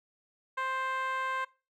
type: tone with band-pass filter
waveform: 10% pulse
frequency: 525 Hz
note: C5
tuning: 6 cents sharp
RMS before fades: -33 dBFS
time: 0.57-1.45 s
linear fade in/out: 10 ms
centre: 1200 Hz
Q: 2.4
effects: noise-tail reverb RT60 0.3 s tail -20 dB re dry